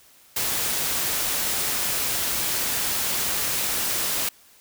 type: noise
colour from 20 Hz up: white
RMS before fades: -25 dBFS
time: 0.36-4.29 s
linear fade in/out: 5 ms
effects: white hiss -54 dBFS RMS until 4.6 s